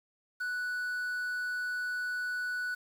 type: tone with quantisation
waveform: triangle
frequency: 1480 Hz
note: F#6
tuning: in tune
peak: -30 dBFS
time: 0.4-2.75 s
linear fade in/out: 10 ms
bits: 9
effects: none